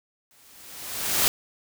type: noise with exponential growth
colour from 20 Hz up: white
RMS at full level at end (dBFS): -19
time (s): 0.31-1.28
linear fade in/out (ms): 0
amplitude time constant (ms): 210
effects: none